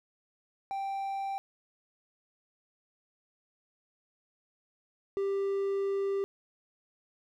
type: tone pair in turn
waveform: triangle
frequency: 784 / 394.3 Hz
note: G5 / G4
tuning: 0 / +10 cents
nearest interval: octave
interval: 1190 cents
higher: first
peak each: -30 / -26 dBFS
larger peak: second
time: 0.71-1.38 / 5.17-6.24 s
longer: second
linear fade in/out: 0 ms
effects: none